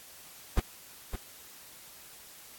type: noise with echo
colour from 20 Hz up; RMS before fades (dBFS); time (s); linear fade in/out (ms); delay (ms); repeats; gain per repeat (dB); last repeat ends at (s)
brown; -23; 0.57-0.6; 5; 560; 1; -10; 1.16
effects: white hiss -51 dBFS RMS until 2.58 s + AAC 64 kbps